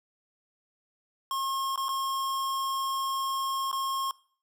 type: tone with dropouts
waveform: square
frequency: 1077 Hz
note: C6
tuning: 50 cents sharp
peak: -29 dBFS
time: 1.31-4.11 s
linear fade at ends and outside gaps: 1 ms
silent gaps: 1.759-1.776 / 1.884-1.89 / 3.715-3.728 s
effects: noise-tail reverb RT60 0.5 s tail -22 dB re dry